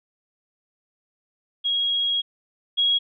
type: tone pair in turn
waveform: sine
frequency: 3295 / 3308 Hz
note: G#7 / G#7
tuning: -14 / -8 cents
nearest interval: unison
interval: 6 cents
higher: second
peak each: -20 / -17 dBFS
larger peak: second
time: 1.64-2.22 / 2.77-2.99 s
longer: first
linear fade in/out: 20 ms
effects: none